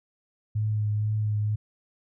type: tone with vibrato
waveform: sine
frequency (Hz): 106.3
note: G#2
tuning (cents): +41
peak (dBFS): -23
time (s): 0.55-1.56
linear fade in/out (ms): 10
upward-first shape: triangle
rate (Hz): 2.1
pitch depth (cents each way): 24
effects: none